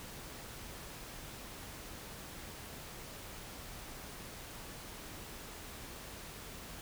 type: silence
effects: pink hiss -48 dBFS RMS until 6.81 s